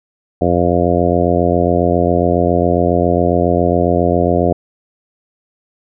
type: harmonic tone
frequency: 87.31 Hz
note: F2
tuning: in tune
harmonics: 1 / 2 / 3 / 4 / 5 / 6 / 7 / 8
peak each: -19 / -19 / -19 / -19 / -19 / -19 / -19 / -19 dBFS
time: 0.41-4.53 s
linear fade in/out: 5 ms
effects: none